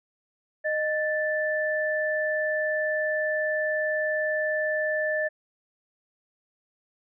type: tone pair together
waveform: sine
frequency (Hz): 617.2 / 1760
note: D#5 / A6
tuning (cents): -14 / 0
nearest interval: octave + tritone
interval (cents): 1814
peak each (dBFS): -26 / -27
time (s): 0.64-5.29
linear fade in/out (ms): 20
effects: none